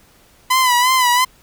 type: tone with vibrato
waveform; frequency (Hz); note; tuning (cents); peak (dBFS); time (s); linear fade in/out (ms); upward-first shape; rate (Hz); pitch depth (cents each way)
sawtooth; 1004; B5; +28; -8; 0.5-1.25; 10; sine; 2.9; 67
effects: pink hiss -51 dBFS RMS until 1.42 s